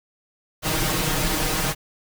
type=noise with comb filter; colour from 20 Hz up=pink; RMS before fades=-23 dBFS; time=0.62-1.75 s; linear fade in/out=50 ms; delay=6.4 ms; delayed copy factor=+0.85; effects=none